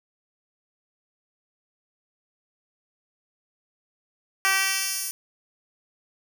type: tone with high-pass filter sweep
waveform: 10% pulse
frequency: 385.9 Hz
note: G4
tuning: 27 cents flat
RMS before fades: -25 dBFS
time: 4.45-5.11 s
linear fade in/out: 0 ms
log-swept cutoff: 1300 to 8600 Hz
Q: 0.79
effects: none